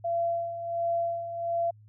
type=tone with tremolo; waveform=sine; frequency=680 Hz; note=F5; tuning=46 cents flat; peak=-24 dBFS; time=0.04-1.71 s; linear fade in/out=10 ms; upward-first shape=sine; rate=1.4 Hz; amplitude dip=65%; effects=added 106 Hz sine -51 dBFS peak until 1.88 s